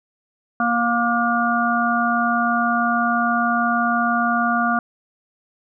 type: harmonic tone with a mistuned harmonic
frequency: 235.7 Hz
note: A#3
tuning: 19 cents sharp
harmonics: 1 / 3 / 5 / 6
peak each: -22 / -22 / -22 / -22 dBFS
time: 0.6-4.79 s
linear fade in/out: 2 ms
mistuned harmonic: 6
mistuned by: +22 cents
effects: none